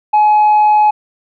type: tone with tanh clipping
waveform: sine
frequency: 846 Hz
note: G#5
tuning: 32 cents sharp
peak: -7 dBFS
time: 0.13-0.91 s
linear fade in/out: 10 ms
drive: 1 dB
effects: none